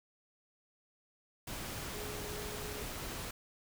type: tone in noise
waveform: sine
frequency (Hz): 418.6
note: G#4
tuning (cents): +14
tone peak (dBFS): -46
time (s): 1.94-2.83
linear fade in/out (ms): 5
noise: pink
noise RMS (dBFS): -42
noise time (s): 1.47-3.31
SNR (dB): -7
effects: none